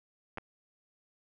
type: clicks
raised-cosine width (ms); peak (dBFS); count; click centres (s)
0.5; -24; 2; 0.374 / 0.383
effects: none